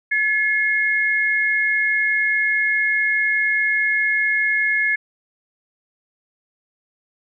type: tone pair together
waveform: sine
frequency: 1711.2 / 2156 Hz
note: A6 / C#7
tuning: -49 / -49 cents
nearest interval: major third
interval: 400 cents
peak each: -19 dBFS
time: 0.11-4.96 s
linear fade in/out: 10 ms
effects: none